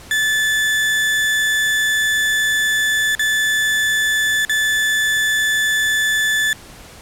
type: tone with dropouts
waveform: 35% pulse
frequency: 1742 Hz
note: A6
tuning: 18 cents flat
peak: -13 dBFS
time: 0.11-6.53 s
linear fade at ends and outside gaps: 1 ms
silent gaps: 3.151-3.194 / 4.45-4.495 s
effects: pink hiss -40 dBFS RMS until 7.01 s + low-pass 12000 Hz 12 dB/octave